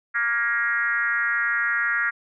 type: tone with frequency modulation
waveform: sine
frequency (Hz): 1649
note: G#6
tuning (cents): -13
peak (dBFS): -20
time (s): 0.14-2.11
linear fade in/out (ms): 20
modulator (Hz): 242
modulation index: 1.4
effects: none